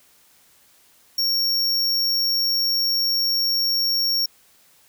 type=tone; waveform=square; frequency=5520 Hz; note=F8; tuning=21 cents flat; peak=-19 dBFS; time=1.18-4.26 s; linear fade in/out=5 ms; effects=white hiss -56 dBFS RMS until 4.88 s